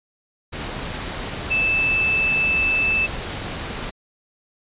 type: tone in noise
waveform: sine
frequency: 2632 Hz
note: E7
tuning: 3 cents flat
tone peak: -17 dBFS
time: 1.5-3.07 s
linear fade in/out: 20 ms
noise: pink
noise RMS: -29 dBFS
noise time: 0.52-3.91 s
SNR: +9 dB
effects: resampled to 8000 Hz